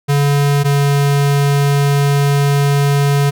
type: tone pair in turn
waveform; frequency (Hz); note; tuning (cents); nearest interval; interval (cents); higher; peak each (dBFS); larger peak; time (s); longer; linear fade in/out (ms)
square; 142.6 / 141.83; C#3 / C#3; +49 / +40; unison; 9; first; -11; neither; 0.08-0.64 / 0.64-3.31; second; 20
effects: none